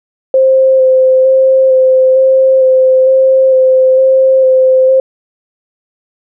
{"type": "tone with vibrato", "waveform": "sine", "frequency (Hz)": 523.3, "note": "C5", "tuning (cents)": 0, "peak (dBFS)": -4, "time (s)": [0.34, 5], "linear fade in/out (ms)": 2, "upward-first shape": "square", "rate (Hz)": 1.1, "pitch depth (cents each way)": 12, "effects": []}